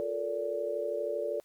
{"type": "tone cluster", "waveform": "sine", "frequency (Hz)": [354.5, 437.8, 470.4, 578], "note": ["F4", "A4", "A#4", "D5"], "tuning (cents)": [26, -9, 16, -28], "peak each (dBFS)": [-40, -35, -39, -33], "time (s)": [0, 1.4], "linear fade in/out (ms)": 0, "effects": ["white hiss -68 dBFS RMS until 1.44 s", "Opus 32 kbps"]}